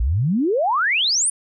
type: exponential sweep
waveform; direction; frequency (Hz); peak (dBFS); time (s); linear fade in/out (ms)
sine; up; 51.91 to 9956; -16; 0-1.3; 5
effects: none